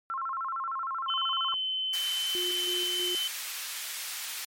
sine tone with vibrato, 1200 Hz, D6, 37 cents sharp, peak -30 dBFS, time 0.1-1.54 s, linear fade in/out 0 ms, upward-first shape square, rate 13 Hz, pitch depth 200 cents each way
sine tone, 3057 Hz, G7, 44 cents flat, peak -28 dBFS, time 1.08-3.28 s, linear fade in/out 10 ms
pink high-pass noise, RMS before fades -37 dBFS, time 1.93-4.45 s, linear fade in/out 5 ms, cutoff 2000 Hz, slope 12 dB/octave
sine tone with tremolo, 357.8 Hz, F4, 42 cents sharp, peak -34 dBFS, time 2.35-3.15 s, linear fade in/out 0 ms, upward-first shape square, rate 3.1 Hz, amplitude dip 45%
effects MP3 64 kbps

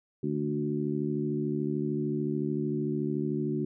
harmonic tone with a mistuned harmonic, 73.5 Hz, D2, 2 cents sharp, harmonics 2 / 3 / 4 / 5, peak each -33 / -33 / -33 / -33 dBFS, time 0.23-3.65 s, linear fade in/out 5 ms, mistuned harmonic 2, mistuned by +16 cents, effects none

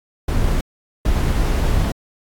brown noise bursts at uneven times, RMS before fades -17 dBFS, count 2, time 0.28-0.61 / 1.05-1.92 s, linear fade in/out 5 ms, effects AAC 64 kbps

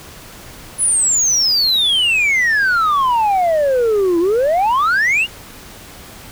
sine exponential two-way sweep, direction down then up, 10360 to 329.6 to 2938 Hz, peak -9 dBFS, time 0.78-5.27 s, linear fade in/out 50 ms, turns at 4.19 s, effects tanh soft clip ceiling -11 dBFS + pink hiss -37 dBFS RMS until 6.31 s

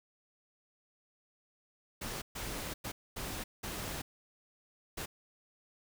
pink noise bursts at uneven times, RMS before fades -40 dBFS, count 6, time 2.01-2.22 / 2.35-2.74 / 2.84-2.92 / 3.16-3.44 / 3.63-4.02 / 4.97-5.06 s, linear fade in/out 10 ms, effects none

